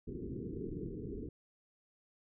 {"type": "low-pass noise", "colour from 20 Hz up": "white", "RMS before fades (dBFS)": -42, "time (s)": [0.07, 1.29], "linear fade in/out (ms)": 5, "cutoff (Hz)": 440, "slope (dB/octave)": 96, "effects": []}